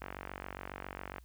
click train, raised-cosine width 0.5 ms, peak -25 dBFS, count 56, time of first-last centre 0.02-1.183 s, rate 47.3 Hz, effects added 60 Hz sine -54 dBFS peak until 1.24 s + white hiss -70 dBFS RMS until 1.24 s

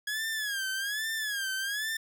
sawtooth tone with vibrato, 1661.2 Hz, G#6, in tune, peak -27 dBFS, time 0.07-1.97 s, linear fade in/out 5 ms, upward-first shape sine, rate 1.2 Hz, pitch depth 130 cents each way, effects none

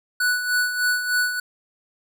square tone with tremolo, 1480 Hz, F#6, in tune, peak -18 dBFS, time 0.2-1.4 s, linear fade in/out 5 ms, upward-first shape sine, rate 3.3 Hz, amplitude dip 60%, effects none

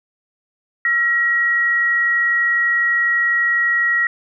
sine tone pair together, 1359.9 / 1904 Hz, F6 / A#6, -46 / +36 cents, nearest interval tritone, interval 582 cents, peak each -26 / -14 dBFS, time 0.85-4.07 s, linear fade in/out 2 ms, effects none

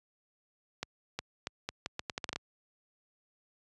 accelerating click train, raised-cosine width 0.2 ms, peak -17 dBFS, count 12, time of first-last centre 0.83-2.36 s, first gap 360 ms, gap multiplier 0.78, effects high-pass 60 Hz 12 dB/octave + resampled to 24000 Hz

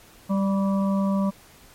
harmonic tone with a mistuned harmonic, 196 Hz, G3, in tune, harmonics 1 / 3 / 5 / 6, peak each -20 / -30 / -34 / -36 dBFS, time 0.29-1.31 s, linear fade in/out 20 ms, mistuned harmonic 6, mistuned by -30 cents, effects pink hiss -51 dBFS RMS until 1.74 s + MP3 64 kbps

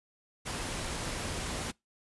pink noise, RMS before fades -36 dBFS, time 0.45-1.72 s, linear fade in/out 20 ms, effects noise-tail reverb RT60 0.2 s tail -25 dB re dry + resampled to 24000 Hz

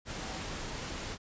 sine tone in noise, 760 Hz, F#5, 46 cents sharp, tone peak -49 dBFS, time 0.16-0.42 s, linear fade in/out 50 ms, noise pink, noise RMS -39 dBFS, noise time 0.05-1.18 s, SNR -13 dB, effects resampled to 16000 Hz

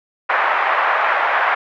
pink band-pass noise, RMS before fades -17 dBFS, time 0.29-1.55 s, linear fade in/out 10 ms, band 720 to 2000 Hz, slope 24 dB/octave, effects none

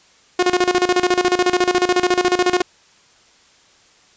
sawtooth tone with tremolo, 360 Hz, F#4, 47 cents flat, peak -8 dBFS, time 0.39-2.62 s, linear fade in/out 5 ms, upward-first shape square, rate 14 Hz, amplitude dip 80%, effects white hiss -52 dBFS RMS until 4.16 s + resampled to 16000 Hz

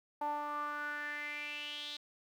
sawtooth tone with band-pass filter sweep, 294.6 Hz, D4, 6 cents sharp, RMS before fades -40 dBFS, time 0.21-1.97 s, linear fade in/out 5 ms, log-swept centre 840 to 3800 Hz, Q 6.3, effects 11-bit

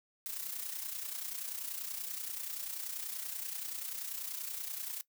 blue noise with amplitude modulation, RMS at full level -38 dBFS, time 0.26-5.01 s, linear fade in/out 0 ms, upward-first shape sine, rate 30.4 Hz, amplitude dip 60%, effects noise-tail reverb RT60 0.1 s tail -19 dB re dry

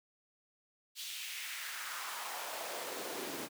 pink noise with high-pass filter sweep, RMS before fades -42 dBFS, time 0.95-3.49 s, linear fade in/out 50 ms, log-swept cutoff 3600 to 250 Hz, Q 1.9, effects none

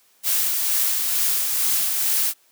blue noise with tremolo, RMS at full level -20 dBFS, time 0.23-2.34 s, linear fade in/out 50 ms, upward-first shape sine, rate 2.2 Hz, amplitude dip 30%, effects white hiss -59 dBFS RMS until 2.51 s + high-pass 200 Hz 12 dB/octave

